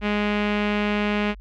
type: tone with low-pass filter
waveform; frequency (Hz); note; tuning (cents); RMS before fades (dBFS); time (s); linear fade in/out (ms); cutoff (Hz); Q
sawtooth; 207.7; G#3; 0; -23; 0.01-1.35; 50; 2600; 2.4
effects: added 48 Hz sine -38 dBFS peak until 1.4 s